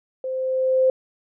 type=tone with level ramp; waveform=sine; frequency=520 Hz; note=C5; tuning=11 cents flat; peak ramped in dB=-25 to -13 dBFS; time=0.24-0.9 s; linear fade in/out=2 ms; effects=none